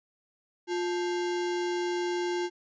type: tone with sample-and-hold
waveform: sine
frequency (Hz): 352.9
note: F4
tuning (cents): +18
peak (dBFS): -27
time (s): 0.67-2.5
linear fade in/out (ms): 50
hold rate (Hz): 1225
effects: resampled to 16000 Hz